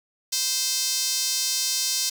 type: tone with high-pass filter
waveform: sawtooth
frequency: 520 Hz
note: C5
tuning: 11 cents flat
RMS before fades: -25 dBFS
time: 0.32-2.1 s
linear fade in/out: 10 ms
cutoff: 5100 Hz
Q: 2.1
effects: 7-bit